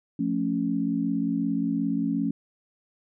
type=chord; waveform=sine; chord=F augmented; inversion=none; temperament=equal; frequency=174.61 / 220 / 277.2 Hz; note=F3 / A3 / C#4; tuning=0 / 0 / 0 cents; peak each=-30 / -28 / -26 dBFS; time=0.19-2.31 s; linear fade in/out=5 ms; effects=none